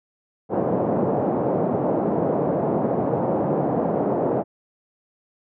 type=band-pass noise; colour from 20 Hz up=white; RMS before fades=-22 dBFS; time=0.49-4.44 s; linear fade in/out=50 ms; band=130 to 690 Hz; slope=24 dB/octave; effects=none